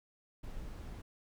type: noise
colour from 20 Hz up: brown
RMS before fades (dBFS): -44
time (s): 0.43-1.02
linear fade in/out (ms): 10
effects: none